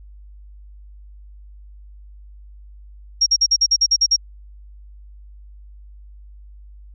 sine tone bursts, 5588 Hz, F8, in tune, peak -11 dBFS, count 10, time 3.21-4.164 s, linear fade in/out 10 ms, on 54 ms, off 46 ms, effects added 50 Hz sine -39 dBFS peak until 6.94 s

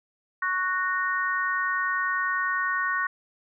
sine chord, F# major, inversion second, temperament just, 1110 / 1480 / 1850 Hz, C#6 / F#6 / A#6, +2 / 0 / -14 cents, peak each -28 dBFS, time 0.42-3.07 s, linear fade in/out 5 ms, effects none

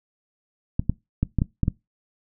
clicks, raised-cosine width 5 ms, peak -8 dBFS, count 7, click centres 0.795 / 0.896 / 1.23 / 1.387 / 1.419 / 1.633 / 1.681 s, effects noise-tail reverb RT60 0.2 s tail -21 dB re dry

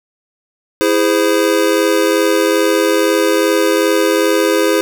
square chord, E augmented, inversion none, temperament just, 329.6 / 412 / 515 Hz, E4 / G#4 / B#4, 0 / -14 / -28 cents, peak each -16 dBFS, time 0.81-4.81 s, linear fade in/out 0 ms, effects none

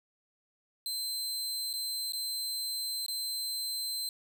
sawtooth tone with dropouts, 4100 Hz, C8, 36 cents flat, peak -30 dBFS, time 0.86-4.09 s, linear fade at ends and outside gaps 1 ms, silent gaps 1.73-1.737 / 2.122-2.133 / 3.063-3.082 s, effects none

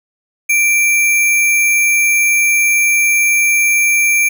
sine tone with sample-and-hold, 2349 Hz, D7, in tune, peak -9 dBFS, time 0.49-4.29 s, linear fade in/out 10 ms, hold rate 8820 Hz, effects none

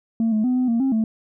sine tone with pitch steps, 226.6 / 215.6 / 251.6 / 253.5 / 231.5 / 267.5 / 221.1 Hz, A#3 / A3 / B3 / B3 / A#3 / C4 / A3, -49 / -35 / +32 / +45 / -12 / +38 / +9 cents, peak -15 dBFS, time 0.2-1.04 s, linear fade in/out 2 ms, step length 120 ms, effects tanh soft clip ceiling -15 dBFS

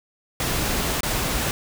pink noise with dropouts, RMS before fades -24 dBFS, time 0.4-1.51 s, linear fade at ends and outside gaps 1 ms, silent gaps 1.007-1.032 s, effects none

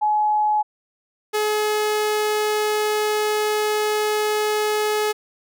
sine / sawtooth tone pair in turn, 847 / 424.5 Hz, G#5 / G#4, +34 / +38 cents, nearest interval octave, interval 1196 cents, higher first, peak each -16 / -15 dBFS, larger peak second, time 0.01-0.63 / 1.33-5.13 s, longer second, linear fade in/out 20 ms, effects none

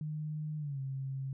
sine tone with pitch glide, 152.9 to 134.65 Hz, D#3 to C#3, -30 to -50 cents, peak -35 dBFS, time 0.01-1.33 s, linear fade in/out 2 ms, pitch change -220 cents, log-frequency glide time 0.58-0.8 s, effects none

